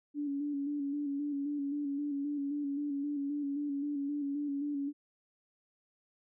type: tone with vibrato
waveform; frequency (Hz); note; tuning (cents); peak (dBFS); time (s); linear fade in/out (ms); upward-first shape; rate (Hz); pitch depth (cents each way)
sine; 286; D4; -46; -32; 0.14-4.93; 50; square; 3.8; 35
effects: none